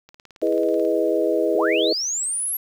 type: click train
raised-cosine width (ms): 0.2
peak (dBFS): -28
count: 15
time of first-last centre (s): 0.09-0.851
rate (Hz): 18.4
type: chord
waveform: sine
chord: E major seventh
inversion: none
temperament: equal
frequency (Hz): 329.6 / 415.3 / 493.9 / 622.3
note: E4 / G#4 / B4 / D#5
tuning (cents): 0 / 0 / 0 / 0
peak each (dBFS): -23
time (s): 0.42-1.93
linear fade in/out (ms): 5
type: linear sweep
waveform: sine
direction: up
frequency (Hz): 266.3 to 11690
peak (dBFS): -22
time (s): 1.55-2.57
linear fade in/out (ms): 5
effects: 8-bit